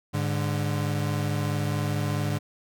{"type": "tone pair together", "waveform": "35% pulse", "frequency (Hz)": [103.09, 147.7], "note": ["G#2", "D3"], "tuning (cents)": [-12, 10], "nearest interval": "tritone", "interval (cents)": 622, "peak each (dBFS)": -26, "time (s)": [0.13, 2.39], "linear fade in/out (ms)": 20, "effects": []}